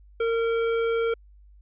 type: tone with tanh clipping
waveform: sine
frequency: 458.8 Hz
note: A#4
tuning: 28 cents flat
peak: -24 dBFS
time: 0.2-1.14 s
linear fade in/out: 5 ms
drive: 17 dB
effects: added 50 Hz sine -49 dBFS peak until 1.61 s + resampled to 8000 Hz